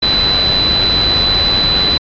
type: tone in noise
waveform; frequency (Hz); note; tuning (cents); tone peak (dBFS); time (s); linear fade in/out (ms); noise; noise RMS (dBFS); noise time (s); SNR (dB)
sine; 4002; B7; +22; -11; 0.02-1.98; 10; pink; -18; 0.02-1.98; +4
effects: resampled to 11025 Hz